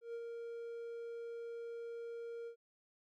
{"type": "tone with ADSR envelope", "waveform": "triangle", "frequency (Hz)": 466.2, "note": "A#4", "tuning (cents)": 0, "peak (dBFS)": -38, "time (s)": [0.01, 2.56], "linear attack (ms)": 130, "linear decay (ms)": 56, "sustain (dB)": -3, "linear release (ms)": 90, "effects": []}